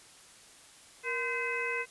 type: harmonic tone with a mistuned harmonic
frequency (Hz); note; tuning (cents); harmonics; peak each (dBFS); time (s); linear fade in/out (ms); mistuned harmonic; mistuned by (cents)
512; C5; -38; 1 / 2 / 3 / 4 / 5; -37 / -40 / -38 / -35 / -36; 1.03-1.86; 50; 1; -140
effects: white hiss -55 dBFS RMS until 1.9 s + resampled to 24000 Hz